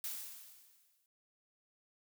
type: noise with exponential decay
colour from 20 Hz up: blue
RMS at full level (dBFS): -39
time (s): 0.04-1.06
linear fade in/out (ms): 1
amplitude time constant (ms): 220
effects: none